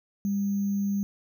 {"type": "tone with sample-and-hold", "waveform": "sine", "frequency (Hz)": 200, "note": "G3", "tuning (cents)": 35, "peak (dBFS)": -24, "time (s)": [0.25, 1.03], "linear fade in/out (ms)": 0, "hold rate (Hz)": 6300, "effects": []}